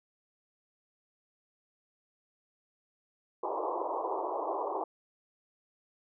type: band-pass noise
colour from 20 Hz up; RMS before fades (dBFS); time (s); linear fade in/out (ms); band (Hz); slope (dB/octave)
white; -34; 3.43-4.84; 5; 320 to 1100; 96
effects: none